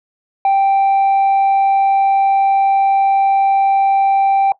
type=tone; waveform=sine; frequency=784 Hz; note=G5; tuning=in tune; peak=-7 dBFS; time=0.45-4.52 s; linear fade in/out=2 ms; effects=noise-tail reverb RT60 0.1 s tail -18 dB re dry + tanh soft clip ceiling -9 dBFS